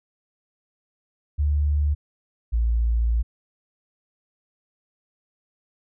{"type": "tone pair in turn", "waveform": "sine", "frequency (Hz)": [73.42, 57.34], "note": ["D2", "A#1"], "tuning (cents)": [0, -28], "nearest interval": "major third", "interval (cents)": 428, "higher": "first", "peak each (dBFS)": -18, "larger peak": "neither", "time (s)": [[1.38, 1.95], [2.52, 3.23]], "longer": "second", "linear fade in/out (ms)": 20, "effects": []}